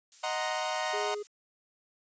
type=noise; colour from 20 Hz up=violet; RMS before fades=-45 dBFS; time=0.12-1.27 s; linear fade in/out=0 ms
type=chord; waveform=sawtooth; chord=C half-diminished seventh; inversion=first; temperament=equal; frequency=622.3 / 740 / 932.3 / 1046.5 Hz; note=Eb5 / Gb5 / Bb5 / C6; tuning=0 / 0 / 0 / 0 cents; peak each=-31 / -31 / -32 / -35 dBFS; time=0.23-1.15 s; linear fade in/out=10 ms
type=tone; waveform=triangle; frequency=415.3 Hz; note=G#4; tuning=in tune; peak=-32 dBFS; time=0.93-1.23 s; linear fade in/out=10 ms
effects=resampled to 16000 Hz